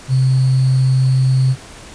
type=tone with sample-and-hold; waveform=sine; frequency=130.81 Hz; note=C3; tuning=in tune; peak=-10 dBFS; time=0.08-1.56 s; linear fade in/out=50 ms; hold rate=4410 Hz; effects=pink hiss -37 dBFS RMS until 1.94 s + resampled to 22050 Hz

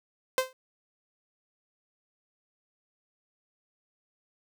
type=tone with exponential decay; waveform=sawtooth; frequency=518 Hz; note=C5; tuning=17 cents flat; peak=-16 dBFS; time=0.38-0.53 s; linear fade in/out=1 ms; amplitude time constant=32 ms; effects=none

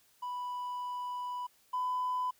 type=tone pair in turn; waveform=triangle; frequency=987.8 / 1002.7 Hz; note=B5 / B5; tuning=0 / +26 cents; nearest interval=unison; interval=26 cents; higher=second; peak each=-33 / -27 dBFS; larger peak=second; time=0.22-1.47 / 1.73-2.31 s; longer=first; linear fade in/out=10 ms; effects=tanh soft clip ceiling -27 dBFS + white hiss -67 dBFS RMS until 2.39 s

